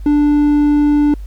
triangle tone, 293.7 Hz, D4, in tune, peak -7 dBFS, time 0.06-1.14 s, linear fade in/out 2 ms, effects added 50 Hz sine -25 dBFS peak until 1.26 s + pink hiss -52 dBFS RMS until 1.26 s

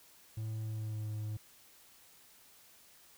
triangle tone with pitch glide, 110 to 107.12 Hz, A2 to A2, 0 to -46 cents, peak -34 dBFS, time 0.37-1.37 s, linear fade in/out 5 ms, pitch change -46 cents, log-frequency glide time 0.6-1.08 s, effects white hiss -61 dBFS RMS until 3.17 s

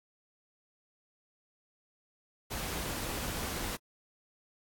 pink noise, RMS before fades -37 dBFS, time 2.5-3.77 s, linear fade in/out 20 ms, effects AAC 64 kbps

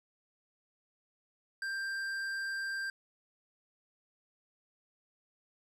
sine tone with tanh clipping, 1582 Hz, G6, 15 cents sharp, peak -36 dBFS, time 1.62-2.9 s, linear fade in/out 2 ms, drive 11 dB, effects none

